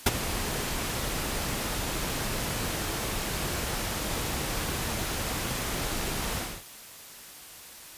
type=noise with ADSR envelope; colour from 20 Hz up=pink; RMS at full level=-18 dBFS; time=0.06-6.64 s; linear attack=6 ms; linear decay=29 ms; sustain=-13 dB; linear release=270 ms; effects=white hiss -46 dBFS RMS until 7.97 s + resampled to 32000 Hz